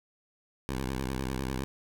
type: tone with vibrato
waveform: 10% pulse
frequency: 65.41 Hz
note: C2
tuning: in tune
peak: -23 dBFS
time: 0.69-1.64 s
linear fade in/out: 0 ms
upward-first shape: square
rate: 10 Hz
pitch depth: 71 cents each way
effects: none